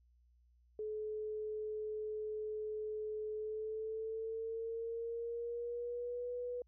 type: tone with pitch glide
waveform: sine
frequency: 428.8 to 489.7 Hz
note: A4 to B4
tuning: -45 to -15 cents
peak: -38 dBFS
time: 0.79-6.62 s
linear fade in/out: 2 ms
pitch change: +230 cents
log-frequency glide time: 3.35-6.31 s
effects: added 60 Hz sine -66 dBFS peak until 6.67 s